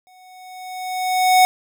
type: tone with exponential growth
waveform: square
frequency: 740 Hz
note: F#5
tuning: in tune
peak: -9 dBFS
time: 0.07-1.45 s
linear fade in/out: 0 ms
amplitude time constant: 300 ms
effects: none